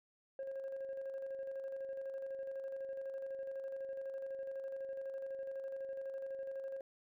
sine tone with tremolo, 539 Hz, C#5, 49 cents flat, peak -37 dBFS, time 0.39-6.81 s, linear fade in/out 2 ms, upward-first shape square, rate 12 Hz, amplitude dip 40%, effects tanh soft clip ceiling -38 dBFS

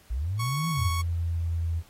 sine linear two-way sweep, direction up then down, 51.91 to 169.5 to 83.1 Hz, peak -26 dBFS, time 0.1-0.91 s, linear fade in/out 10 ms, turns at 0.69 s
sawtooth tone, 1108.7 Hz, C#6, in tune, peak -27 dBFS, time 0.39-1.02 s, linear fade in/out 10 ms
sine tone with pitch glide, 85.2 to 82.97 Hz, F2 to E2, -42 to +12 cents, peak -25 dBFS, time 0.76-1.83 s, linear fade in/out 50 ms, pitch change -46 cents, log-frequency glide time 0.93-1.7 s
effects pink hiss -57 dBFS RMS until 1.89 s + AAC 48 kbps

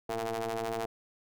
sawtooth ring-modulated tone, 112.3 Hz, A2, 36 cents sharp, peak -25 dBFS, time 0.09-0.86 s, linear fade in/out 5 ms, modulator 568 Hz, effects none

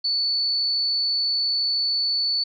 sine tone, 4467 Hz, C#8, 12 cents sharp, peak -20 dBFS, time 0.04-2.44 s, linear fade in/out 10 ms, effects none

